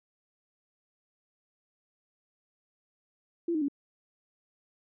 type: tone with pitch steps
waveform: sine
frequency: 339.5 / 309.5 / 282.2 Hz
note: F4 / D#4 / C#4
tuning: -49 / -9 / +31 cents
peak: -26 dBFS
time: 3.48-3.684 s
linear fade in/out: 5 ms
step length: 68 ms
effects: none